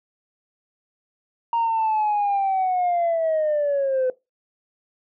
sine linear sweep, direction down, 935 to 505 Hz, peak -17 dBFS, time 1.53-4.1 s, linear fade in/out 2 ms, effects noise-tail reverb RT60 0.2 s tail -19 dB re dry + tanh soft clip ceiling -16 dBFS

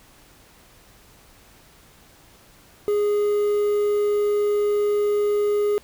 triangle tone with quantisation, 413.9 Hz, G#4, 6 cents flat, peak -16 dBFS, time 2.88-5.78 s, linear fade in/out 0 ms, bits 7, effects pink hiss -52 dBFS RMS until 5.83 s

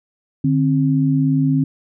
sine tone pair together, 149.5 / 266.4 Hz, D3 / C4, +31 / +31 cents, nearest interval minor seventh, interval 1000 cents, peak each -16 dBFS, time 0.44-1.64 s, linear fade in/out 5 ms, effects none

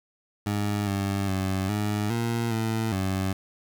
20% pulse tone with pitch steps, 103.1 / 98.8 / 95.2 / 104.5 / 116.7 / 111.8 / 95.3 Hz, G#2 / G2 / F#2 / G#2 / A#2 / A2 / G2, -12 / +14 / +50 / +11 / +2 / +28 / -48 cents, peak -20 dBFS, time 0.46-3.33 s, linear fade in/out 5 ms, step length 410 ms, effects 8-bit

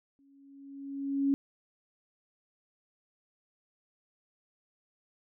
sine tone with exponential growth, 277 Hz, C#4, 1 cent flat, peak -22 dBFS, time 0.19-1.34 s, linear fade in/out 0 ms, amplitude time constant 250 ms, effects none

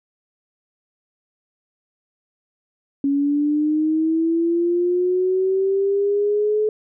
sine linear sweep, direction up, 277.2 to 430 Hz, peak -16 dBFS, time 3.04-6.69 s, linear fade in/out 2 ms, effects none

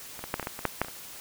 clicks, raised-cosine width 0.5 ms, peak -25 / -20 / -12 / -16 / -20 / -16 / -22 / -9 / -9 / -23 / -25 dBFS, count 11, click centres 0.192 / 0.24 / 0.341 / 0.397 / 0.428 / 0.471 / 0.591 / 0.653 / 0.816 / 0.847 / 0.884 s, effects white hiss -44 dBFS RMS until 1.2 s

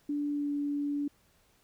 sine tone with pitch glide, 290.9 to 288.2 Hz, D4 to D4, -16 to -33 cents, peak -29 dBFS, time 0.09-1.08 s, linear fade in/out 5 ms, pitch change -17 cents, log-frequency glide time 0.31-0.51 s, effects pink hiss -67 dBFS RMS until 1.63 s

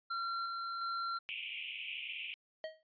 square tone with tremolo, 1368 Hz, F6, 36 cents flat, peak -36 dBFS, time 0.1-1.19 s, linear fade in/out 10 ms, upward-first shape square, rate 1.4 Hz, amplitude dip 25%
pink band-pass noise, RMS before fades -43 dBFS, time 1.29-2.34 s, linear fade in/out 0 ms, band 2300 to 3100 Hz, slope 96 dB/octave
square tone with exponential decay, 633 Hz, D#5, 30 cents sharp, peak -37 dBFS, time 2.64-2.83 s, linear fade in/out 1 ms, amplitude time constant 40 ms
effects resampled to 11025 Hz

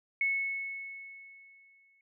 sine tone with exponential decay, 2200 Hz, C#7, 14 cents flat, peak -25 dBFS, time 0.21-2.01 s, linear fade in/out 2 ms, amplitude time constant 390 ms, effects none

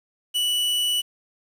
45% pulse tone, 2955 Hz, F#7, 3 cents flat, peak -20 dBFS, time 0.34-1.02 s, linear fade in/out 20 ms, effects resampled to 32000 Hz + 8-bit

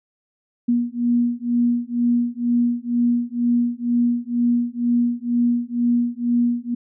sine beating tone pair, 238.6 / 240.7 Hz, A#3 / B3, +41 / -44 cents, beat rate 2.1 Hz, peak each -20 dBFS, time 0.68-6.75 s, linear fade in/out 10 ms, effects none

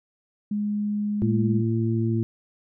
sine tone, 207.7 Hz, G#3, in tune, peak -23 dBFS, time 0.51-1.61 s, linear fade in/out 5 ms
harmonic tone, 113.3 Hz, A#2, 49 cents flat, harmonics 1 / 2 / 3, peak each -23 / -26 / -28 dBFS, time 1.22-2.23 s, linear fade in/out 0 ms
effects none

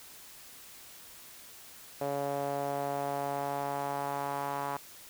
sawtooth tone with band-pass filter sweep, 141 Hz, C#3, 30 cents sharp, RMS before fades -34 dBFS, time 2.01-4.77 s, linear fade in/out 5 ms, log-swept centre 610 to 950 Hz, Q 2.9, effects white hiss -51 dBFS RMS until 5.09 s

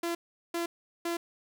sawtooth tone bursts, 340.1 Hz, F4, 46 cents flat, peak -26 dBFS, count 3, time 0.03-1.17 s, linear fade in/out 5 ms, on 120 ms, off 390 ms, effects none

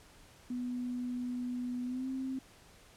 sine tone with pitch glide, 246.9 to 263.1 Hz, B3 to C4, 0 to +10 cents, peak -34 dBFS, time 0.5-2.39 s, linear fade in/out 5 ms, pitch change +110 cents, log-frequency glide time 1.85-2.08 s, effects pink hiss -59 dBFS RMS until 2.96 s + low-pass 11000 Hz 12 dB/octave

